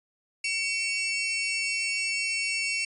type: tone pair together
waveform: sawtooth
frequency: 2252 / 2701 Hz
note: C#7 / E7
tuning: +27 / +42 cents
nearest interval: minor third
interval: 315 cents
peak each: -27 / -25 dBFS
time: 0.44-2.85 s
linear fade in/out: 5 ms
effects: resampled to 22050 Hz